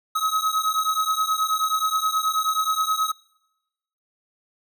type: beating tone pair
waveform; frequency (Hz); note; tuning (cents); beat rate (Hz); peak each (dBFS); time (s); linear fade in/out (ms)
square; 1272 / 1281.4; D#6 / E6; +38 / -49; 9.4; -24 / -25; 0.15-3.12; 10
effects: noise-tail reverb RT60 1.0 s tail -25 dB re dry